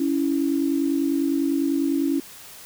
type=tone pair together; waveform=sine; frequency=280 / 330 Hz; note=C#4 / E4; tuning=+18 / +2 cents; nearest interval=minor third; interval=284 cents; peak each=-21 / -24 dBFS; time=0-2.2 s; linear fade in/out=5 ms; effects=white hiss -43 dBFS RMS until 2.65 s